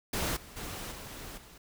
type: noise with level steps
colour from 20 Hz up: pink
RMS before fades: -32 / -50 / -40 / -44 / -53 dBFS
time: 0.13-1.58 s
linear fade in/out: 5 ms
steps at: 0.36 / 0.56 / 0.91 / 1.37 s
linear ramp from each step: 10 ms
effects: none